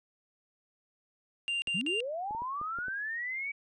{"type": "tone bursts", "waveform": "triangle", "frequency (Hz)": 2788, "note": "F7", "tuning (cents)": -4, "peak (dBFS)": -28, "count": 3, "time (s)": [1.48, 2.004], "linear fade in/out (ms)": 0, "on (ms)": 140, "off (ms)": 52}
{"type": "clicks", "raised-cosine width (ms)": 2, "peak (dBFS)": -34, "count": 7, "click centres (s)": [1.676, 2.309, 2.349, 2.42, 2.614, 2.787, 2.883]}
{"type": "linear sweep", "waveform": "sine", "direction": "up", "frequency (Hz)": [155.56, 2290], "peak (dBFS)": -33, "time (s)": [1.74, 3.52], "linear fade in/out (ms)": 10}
{"effects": ["resampled to 22050 Hz"]}